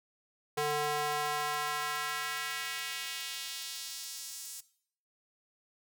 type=tone with high-pass filter sweep; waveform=square; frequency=148.8 Hz; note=D3; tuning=23 cents sharp; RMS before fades=-36 dBFS; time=0.57-4.61 s; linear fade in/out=10 ms; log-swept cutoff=470 to 7400 Hz; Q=1.2; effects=noise-tail reverb RT60 0.6 s tail -18 dB re dry

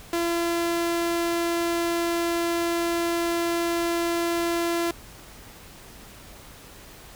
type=tone; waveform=sawtooth; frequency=339.9 Hz; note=F4; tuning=47 cents flat; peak=-19 dBFS; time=0.13-4.91 s; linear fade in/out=2 ms; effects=added 50 Hz sine -54 dBFS peak until 7.15 s + pink hiss -46 dBFS RMS until 7.15 s

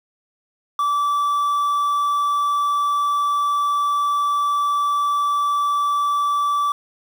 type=tone with quantisation; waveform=triangle; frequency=1159 Hz; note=D6; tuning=23 cents flat; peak=-15 dBFS; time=0.79-6.72 s; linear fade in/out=2 ms; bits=7; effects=none

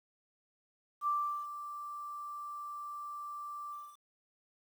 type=tone with ADSR envelope; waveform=sine; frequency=1174.7 Hz; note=D6; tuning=in tune; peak=-28 dBFS; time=1.01-3.98 s; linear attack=61 ms; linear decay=390 ms; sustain=-12 dB; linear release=260 ms; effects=10-bit

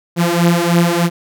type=beating tone pair; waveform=sawtooth; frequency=170 / 173.2 Hz; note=F3 / F3; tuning=-46 / -14 cents; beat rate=3.2 Hz; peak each=-10 dBFS; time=0.16-1.1 s; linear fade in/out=50 ms; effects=none

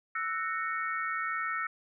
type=chord; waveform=sine; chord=F# dominant seventh; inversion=third; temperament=equal with one note detuned; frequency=1318.5 / 1480 / 1843.2 / 2217 Hz; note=E6 / F#6 / A#6 / C#7; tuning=0 / 0 / -20 / 0 cents; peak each=-33 / -39 / -36 / -39 dBFS; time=0.15-1.67 s; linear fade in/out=5 ms; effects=none

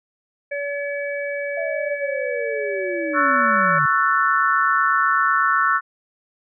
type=harmonic tone; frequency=570 Hz; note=C#5; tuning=48 cents sharp; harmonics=1 / 3 / 4; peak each=-25 / -30 / -31 dBFS; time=0.51-3.79 s; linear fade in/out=10 ms
type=linear sweep; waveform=sine; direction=down; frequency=665 to 138.59 Hz; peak=-25 dBFS; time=1.57-3.86 s; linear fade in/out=5 ms
type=chord; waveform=sine; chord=F# minor seventh; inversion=second; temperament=just; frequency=1110 / 1332 / 1480 / 1776 Hz; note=C#6 / E6 / F#6 / A6; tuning=+2 / +18 / 0 / +16 cents; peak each=-21 / -19 / -21 / -24 dBFS; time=3.13-5.81 s; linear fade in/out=50 ms
effects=none

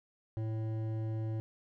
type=tone with hard clipping; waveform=sine; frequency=110.5 Hz; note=A2; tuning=8 cents sharp; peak=-35 dBFS; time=0.37-1.4 s; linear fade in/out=0 ms; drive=11 dB; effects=none

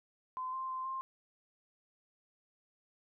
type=tone with pitch steps; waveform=sine; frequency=1027 / 1048 / 1039 / 1056 Hz; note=C6 / C6 / C6 / C6; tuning=-33 / +2 / -12 / +16 cents; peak=-36 dBFS; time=0.37-1.01 s; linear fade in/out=0 ms; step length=160 ms; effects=none

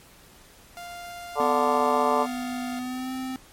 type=tone; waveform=sawtooth; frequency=698.5 Hz; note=F5; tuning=in tune; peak=-33 dBFS; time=0.77-2.79 s; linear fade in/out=0 ms
type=harmonic tone; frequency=146.83 Hz; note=D3; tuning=in tune; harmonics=3 / 4 / 5 / 6 / 7 / 8; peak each=-27 / -27 / -27 / -27 / -27 / -27 dBFS; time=1.35-2.27 s; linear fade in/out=50 ms
type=tone with pitch glide; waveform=square; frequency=250 to 259.7 Hz; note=B3 to C4; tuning=+21 to -13 cents; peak=-30 dBFS; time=1.4-3.36 s; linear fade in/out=0 ms; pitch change=+66 cents; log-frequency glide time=2.79-3.12 s
effects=pink hiss -52 dBFS RMS until 3.52 s + MP3 64 kbps

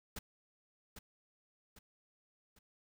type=noise with echo; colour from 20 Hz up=pink; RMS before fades=-43 dBFS; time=0.16-0.19 s; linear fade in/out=5 ms; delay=800 ms; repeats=3; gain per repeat=-7 dB; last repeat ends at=2.59 s; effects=none

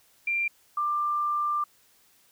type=tone pair in turn; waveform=sine; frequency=2375 / 1187.5 Hz; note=D7 / D6; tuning=+19 / +19 cents; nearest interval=octave; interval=1200 cents; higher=first; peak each=-24 dBFS; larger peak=neither; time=0.27-0.48 / 0.77-1.64 s; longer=second; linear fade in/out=5 ms; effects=white hiss -62 dBFS RMS until 2.31 s

